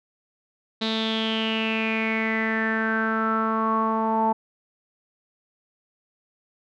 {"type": "tone with low-pass filter sweep", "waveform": "sawtooth", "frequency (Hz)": 221.8, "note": "A3", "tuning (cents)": 14, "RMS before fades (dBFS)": -24, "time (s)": [0.81, 4.33], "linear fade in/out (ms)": 10, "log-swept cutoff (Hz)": [3900, 870], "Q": 8.4, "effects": []}